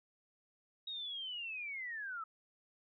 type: linear sweep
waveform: sine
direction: down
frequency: 3800 to 1272 Hz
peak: -40 dBFS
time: 0.87-2.24 s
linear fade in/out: 5 ms
effects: none